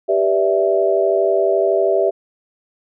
sine chord, E minor seventh, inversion first, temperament equal, 392 / 493.9 / 587.3 / 659.3 Hz, G4 / B4 / D5 / E5, 0 / 0 / 0 / 0 cents, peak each -17 / -23 / -20 / -17 dBFS, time 0.08-2.11 s, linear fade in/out 20 ms, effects none

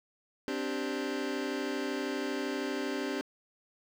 sawtooth chord, C suspended second, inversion none, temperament just, 261.6 / 294.3 / 392.4 Hz, C4 / D4 / G4, 0 / +4 / +2 cents, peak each -32 dBFS, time 0.48-3.21 s, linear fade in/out 0 ms, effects low-pass 6000 Hz 12 dB/octave + 10-bit

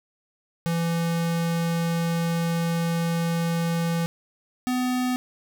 square tone pair in turn, 167.8 / 251.4 Hz, E3 / B3, +31 / +31 cents, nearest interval perfect fifth, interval 700 cents, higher second, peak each -23 dBFS, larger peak neither, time 0.66-4.06 / 4.67-5.16 s, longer first, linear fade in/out 0 ms, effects none

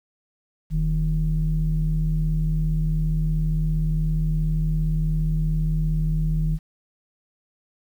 sine tone pair together, 41.39 / 156.7 Hz, E1 / D#3, +8 / +13 cents, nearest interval octave + major seventh, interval 2305 cents, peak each -21 dBFS, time 0.7-6.59 s, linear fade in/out 50 ms, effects tanh soft clip ceiling -13 dBFS + 9-bit

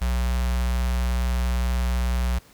square tone with notch filter, 61.1 Hz, B1, 18 cents flat, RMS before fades -23 dBFS, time 0.01-2.39 s, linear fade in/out 10 ms, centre 340 Hz, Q 0.74, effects pink hiss -53 dBFS RMS until 2.53 s

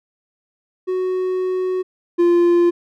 triangle tone pair in turn, 370 / 346.7 Hz, F#4 / F4, 0 / -13 cents, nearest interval minor second, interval 113 cents, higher first, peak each -16 / -9 dBFS, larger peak second, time 0.87-1.83 / 2.18-2.71 s, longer first, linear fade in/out 20 ms, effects none

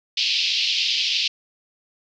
pink band-pass noise, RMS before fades -22 dBFS, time 0.17-1.28 s, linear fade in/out 5 ms, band 2600 to 5100 Hz, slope 48 dB/octave, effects none

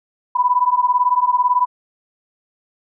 sine beating tone pair, 982 / 1000 Hz, B5 / B5, -10 / +21 cents, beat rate 18 Hz, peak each -16 dBFS, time 0.35-1.66 s, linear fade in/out 10 ms, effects none

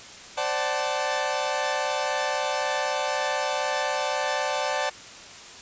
sawtooth chord, D dominant seventh, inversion third, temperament equal with one note detuned, 523.3 / 587.3 / 753.8 / 880 Hz, C5 / D5 / F#5 / A5, 0 / 0 / +32 / 0 cents, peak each -28 / -25 / -27 / -26 dBFS, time 0.37-4.9 s, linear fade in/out 10 ms, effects white hiss -43 dBFS RMS until 5.61 s + resampled to 16000 Hz

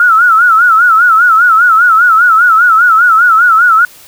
sine tone with vibrato, 1376 Hz, F6, 26 cents flat, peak -3 dBFS, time 0-3.85 s, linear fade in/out 2 ms, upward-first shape sine, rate 5 Hz, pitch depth 120 cents each way, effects white hiss -37 dBFS RMS until 4.07 s

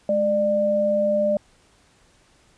sine tone pair together, 210.8 / 597.1 Hz, G#3 / D5, +26 / +29 cents, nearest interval octave + tritone, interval 1803 cents, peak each -26 / -18 dBFS, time 0.09-1.37 s, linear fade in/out 2 ms, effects pink hiss -58 dBFS RMS until 2.57 s + resampled to 22050 Hz

